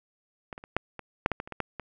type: clicks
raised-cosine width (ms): 0.5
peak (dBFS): -22 / -26 / -29 / -9 / -23 / -6 / -13 / -18 / -27 / -21 / -13 / -21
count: 12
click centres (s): 0.528 / 0.579 / 0.639 / 0.766 / 0.993 / 1.261 / 1.317 / 1.401 / 1.475 / 1.523 / 1.603 / 1.797
effects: none